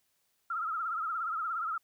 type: tone with vibrato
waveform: sine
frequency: 1318.5 Hz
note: E6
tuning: in tune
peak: -31 dBFS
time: 0.5-1.78 s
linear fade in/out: 5 ms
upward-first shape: triangle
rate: 17 Hz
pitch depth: 120 cents each way
effects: white hiss -75 dBFS RMS until 1.83 s